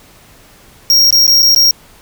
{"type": "tone with dropouts", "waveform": "square", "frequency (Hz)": 5588, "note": "F8", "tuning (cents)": 0, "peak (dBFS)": -6, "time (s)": [0.9, 1.71], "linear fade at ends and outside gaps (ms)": 1, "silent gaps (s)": [[1.106, 1.126], [1.267, 1.278], [1.422, 1.428], [1.548, 1.561]], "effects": ["pink hiss -43 dBFS RMS until 2.01 s"]}